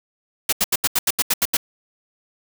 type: noise bursts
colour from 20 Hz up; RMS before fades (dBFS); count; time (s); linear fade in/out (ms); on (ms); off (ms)
white; -18; 10; 0.49-1.57; 5; 36; 80
effects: none